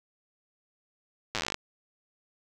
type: slowing click train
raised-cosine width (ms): 0.2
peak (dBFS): -12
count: 15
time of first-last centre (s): 1.35-1.544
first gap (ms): 8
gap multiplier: 1.08
effects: none